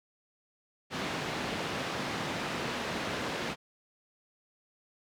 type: band-pass noise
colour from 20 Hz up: pink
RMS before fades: -35 dBFS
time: 0.9-3.56 s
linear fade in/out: 50 ms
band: 160 to 3900 Hz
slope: 12 dB/octave
effects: none